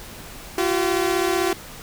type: tone pair together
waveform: sawtooth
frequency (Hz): 344 / 379.8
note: F4 / F#4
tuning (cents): -26 / +45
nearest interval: major second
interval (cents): 171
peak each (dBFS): -18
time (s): 0.58-1.53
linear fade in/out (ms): 2
effects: pink hiss -39 dBFS RMS until 1.82 s